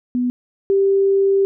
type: tone pair in turn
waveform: sine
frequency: 247.1 / 392.2 Hz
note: B3 / G4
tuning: +1 / +1 cents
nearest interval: minor sixth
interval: 800 cents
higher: second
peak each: -16 / -12 dBFS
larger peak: second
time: 0.15-0.3 / 0.7-1.45 s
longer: second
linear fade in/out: 0 ms
effects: none